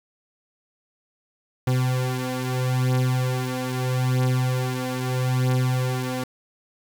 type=beating tone pair; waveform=40% pulse; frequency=127.3 / 128.08 Hz; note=C3 / C3; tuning=-47 / -37 cents; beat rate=0.78 Hz; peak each=-22 / -25 dBFS; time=1.67-6.24 s; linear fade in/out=5 ms; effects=8-bit

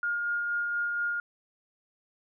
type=tone with tremolo; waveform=sine; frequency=1419 Hz; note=F6; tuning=27 cents sharp; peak=-26 dBFS; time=0.03-1.2 s; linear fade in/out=2 ms; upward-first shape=sine; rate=4.2 Hz; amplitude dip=25%; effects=none

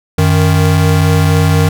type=tone pair together; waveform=square; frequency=92.52 / 155.6 Hz; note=F#2 / D#3; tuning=0 / 0 cents; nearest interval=major sixth; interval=900 cents; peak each=-11 dBFS; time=0.18-1.69 s; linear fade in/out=5 ms; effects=none

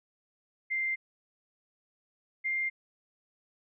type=tone pair in turn; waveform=sine; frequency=2093 / 2106 Hz; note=C7 / C7; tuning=0 / +11 cents; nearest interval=unison; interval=11 cents; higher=second; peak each=-28 dBFS; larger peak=neither; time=0.7-0.96 / 2.44-2.7 s; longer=neither; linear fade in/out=20 ms; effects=none

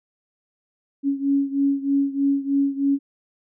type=beating tone pair; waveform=sine; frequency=277.2 / 280.4 Hz; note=C#4 / C#4; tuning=0 / +20 cents; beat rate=3.2 Hz; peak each=-20 / -23 dBFS; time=1.03-2.99 s; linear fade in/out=50 ms; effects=none

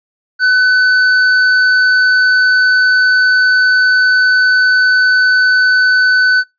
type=tone with tanh clipping; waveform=triangle; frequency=1505 Hz; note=F#6; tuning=29 cents sharp; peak=-9 dBFS; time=0.39-6.44 s; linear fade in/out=50 ms; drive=16 dB; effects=noise-tail reverb RT60 0.2 s tail -26 dB re dry + resampled to 11025 Hz

